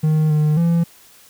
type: tone with pitch steps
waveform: triangle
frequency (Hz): 155.3 / 152 / 168.8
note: D#3 / D#3 / E3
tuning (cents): -3 / -40 / +41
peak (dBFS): -11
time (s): 0.03-0.84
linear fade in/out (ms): 10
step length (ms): 270
effects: white hiss -48 dBFS RMS until 1.29 s